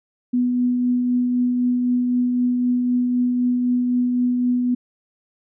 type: tone with tremolo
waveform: sine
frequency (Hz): 246.9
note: B3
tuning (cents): 0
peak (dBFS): -15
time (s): 0.33-4.75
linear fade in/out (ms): 10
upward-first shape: triangle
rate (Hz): 3.9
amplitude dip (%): 30
effects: none